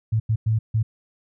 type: tone bursts at uneven times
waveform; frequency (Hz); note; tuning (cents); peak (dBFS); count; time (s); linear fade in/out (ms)
sine; 110.5; A2; +8; -17; 4; 0.12-0.2 / 0.29-0.36 / 0.46-0.59 / 0.74-0.83; 10
effects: none